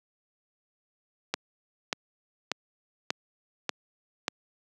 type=click train; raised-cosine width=0.2 ms; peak=-9 dBFS; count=6; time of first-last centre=1.34-4.281 s; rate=1.7 Hz; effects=high-pass 200 Hz 12 dB/octave